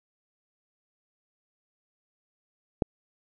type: click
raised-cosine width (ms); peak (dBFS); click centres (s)
2; -9; 2.822
effects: none